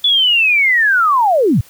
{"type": "linear sweep", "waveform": "sine", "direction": "down", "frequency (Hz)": [3469, 82.4], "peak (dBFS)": -9, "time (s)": [0.04, 1.61], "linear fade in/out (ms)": 5, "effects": ["white hiss -45 dBFS RMS until 1.69 s"]}